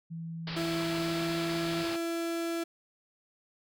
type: tone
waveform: sine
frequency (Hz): 164.81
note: E3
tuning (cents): 0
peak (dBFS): -36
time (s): 0.1-1.84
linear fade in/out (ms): 20
type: low-pass noise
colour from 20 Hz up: white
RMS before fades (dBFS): -40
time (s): 0.47-1.96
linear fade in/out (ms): 2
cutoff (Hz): 5000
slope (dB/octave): 96
type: tone with pitch glide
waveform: 35% pulse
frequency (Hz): 332.7 to 335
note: E4 to E4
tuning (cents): +16 to +28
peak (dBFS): -29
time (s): 0.56-2.64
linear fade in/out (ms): 10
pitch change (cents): +12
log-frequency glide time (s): 0.99-1.37
effects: none